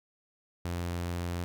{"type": "tone", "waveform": "sawtooth", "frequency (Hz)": 87, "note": "F2", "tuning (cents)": -6, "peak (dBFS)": -28, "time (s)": [0.65, 1.44], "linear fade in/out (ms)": 0, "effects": []}